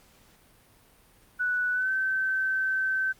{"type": "tone with pitch glide", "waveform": "sine", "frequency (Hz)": [1480, 1541.1], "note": ["F#6", "G6"], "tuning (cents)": [0, -30], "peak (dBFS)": -24, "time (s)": [1.39, 3.13], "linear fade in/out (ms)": 20, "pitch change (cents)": 70, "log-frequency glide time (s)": [1.72, 1.91], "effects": ["pink hiss -59 dBFS RMS until 3.19 s", "Opus 48 kbps"]}